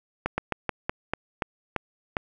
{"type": "slowing click train", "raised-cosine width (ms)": 0.5, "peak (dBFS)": -10, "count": 9, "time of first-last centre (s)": [0.26, 2.168], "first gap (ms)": 120, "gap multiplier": 1.19, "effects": []}